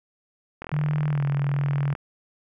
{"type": "click train", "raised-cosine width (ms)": 0.5, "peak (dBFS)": -19, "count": 56, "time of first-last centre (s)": [0.62, 1.952], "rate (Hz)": 41.3}
{"type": "tone with pitch glide", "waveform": "sine", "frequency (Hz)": [148.9, 141.28], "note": ["D3", "C#3"], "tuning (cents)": [24, 33], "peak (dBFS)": -21, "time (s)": [0.72, 1.94], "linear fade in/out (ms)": 10, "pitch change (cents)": -91, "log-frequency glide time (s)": [1.08, 1.24]}
{"effects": []}